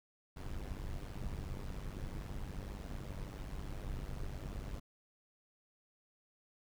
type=noise with amplitude modulation; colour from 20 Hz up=brown; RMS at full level=-39 dBFS; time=0.36-4.8 s; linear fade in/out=10 ms; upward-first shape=sine; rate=98.4 Hz; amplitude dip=80%; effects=none